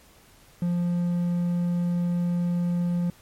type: tone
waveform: triangle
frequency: 174.61 Hz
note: F3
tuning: in tune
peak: -20 dBFS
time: 0.62-3.1 s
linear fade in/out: 2 ms
effects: pink hiss -55 dBFS RMS until 3.21 s + MP3 64 kbps